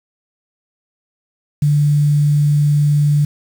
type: tone with quantisation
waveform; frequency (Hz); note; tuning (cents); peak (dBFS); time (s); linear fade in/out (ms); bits
sine; 146.83; D3; 0; -10; 1.62-3.25; 5; 6
effects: none